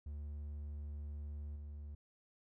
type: tone with level steps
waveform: triangle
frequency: 73.42 Hz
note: D2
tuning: in tune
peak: -40 / -43 dBFS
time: 0.06-1.95 s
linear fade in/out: 5 ms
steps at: 1.56 s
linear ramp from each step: 2 ms
effects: none